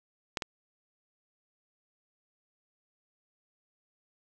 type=clicks; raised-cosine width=0.2 ms; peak=-13 / -16 dBFS; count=2; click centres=0.372 / 0.422 s; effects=none